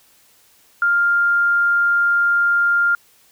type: tone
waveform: sine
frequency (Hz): 1400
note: F6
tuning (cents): +4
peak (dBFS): -13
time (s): 0.82-2.95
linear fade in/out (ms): 2
effects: white hiss -54 dBFS RMS until 3.31 s